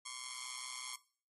5% pulse ring-modulated tone, 1086 Hz, C#6, 36 cents flat, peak -28 dBFS, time 0.05-0.96 s, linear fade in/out 10 ms, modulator 62.6 Hz, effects noise-tail reverb RT60 0.5 s tail -19 dB re dry + AAC 32 kbps

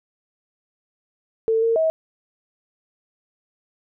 sine tone with pitch steps, 447.6 / 456.8 / 641 Hz, A4 / A#4 / E5, +30 / -35 / -49 cents, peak -16 dBFS, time 1.48-1.9 s, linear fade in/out 0 ms, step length 140 ms, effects none

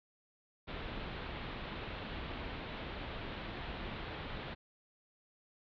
pink low-pass noise, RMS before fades -43 dBFS, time 0.67-4.55 s, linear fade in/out 20 ms, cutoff 3900 Hz, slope 48 dB/octave, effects none

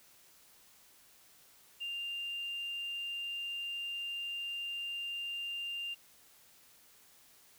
sine tone with hard clipping, 2794 Hz, F7, in tune, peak -37 dBFS, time 1.8-5.95 s, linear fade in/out 20 ms, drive 1 dB, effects white hiss -62 dBFS RMS until 7.58 s

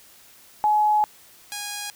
sine / 5% pulse tone pair in turn, 846 / 822.9 Hz, G#5 / G#5, +32 / -16 cents, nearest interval unison, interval 48 cents, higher first, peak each -16 / -18 dBFS, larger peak first, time 0.64-1.04 / 1.52-1.9 s, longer first, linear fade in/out 0 ms, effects white hiss -51 dBFS RMS until 1.95 s

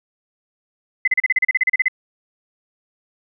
sine tone bursts, 2036 Hz, C7, 48 cents flat, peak -12 dBFS, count 14, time 1.05-1.883 s, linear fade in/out 5 ms, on 27 ms, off 35 ms, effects none

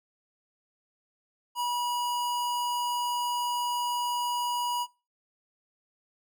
square tone, 969 Hz, B5, 33 cents flat, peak -28 dBFS, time 1.55-4.87 s, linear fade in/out 50 ms, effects noise-tail reverb RT60 0.3 s tail -23 dB re dry

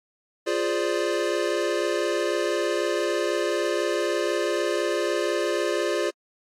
square chord, D half-diminished seventh, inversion first, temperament equal, 349.2 / 415.3 / 523.3 / 587.3 Hz, F4 / Ab4 / C5 / D5, 0 / 0 / 0 / 0 cents, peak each -28 / -29 / -31 / -29 dBFS, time 0.46-6.11 s, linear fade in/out 20 ms, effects low-pass 8000 Hz 12 dB/octave + AAC 64 kbps

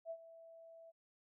sine tone with ADSR envelope, 659.3 Hz, E5, in tune, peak -40 dBFS, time 0.05-0.92 s, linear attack 55 ms, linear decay 64 ms, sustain -15 dB, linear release 27 ms, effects none

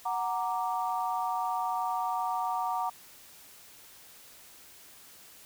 sine chord, Gb augmented, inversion none, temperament equal, 740 / 932.3 / 1174.7 Hz, Gb5 / Bb5 / D6, 0 / 0 / 0 cents, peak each -32 / -32 / -35 dBFS, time 0.05-2.9 s, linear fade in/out 10 ms, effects white hiss -53 dBFS RMS until 5.45 s

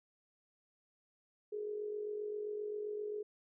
sine tone with amplitude modulation, 419.8 Hz, G#4, 19 cents sharp, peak -35 dBFS, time 1.52-3.23 s, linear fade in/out 10 ms, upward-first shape sine, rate 47.6 Hz, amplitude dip 55%, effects none

